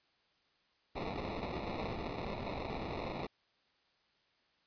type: noise with sample-and-hold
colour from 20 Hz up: white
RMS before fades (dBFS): -40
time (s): 0.95-3.27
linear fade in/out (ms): 10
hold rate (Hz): 1575
effects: white hiss -73 dBFS RMS until 4.66 s + resampled to 11025 Hz